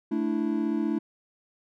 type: chord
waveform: triangle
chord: A suspended fourth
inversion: none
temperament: equal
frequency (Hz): 220 / 293.7 / 329.6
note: A3 / D4 / E4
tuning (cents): 0 / 0 / 0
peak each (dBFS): -27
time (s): 0.11-0.99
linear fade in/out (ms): 10
effects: none